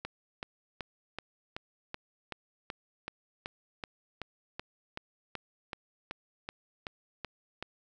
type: click train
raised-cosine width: 0.3 ms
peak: -21 dBFS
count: 21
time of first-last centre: 0.05-7.626 s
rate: 2.64 Hz
effects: none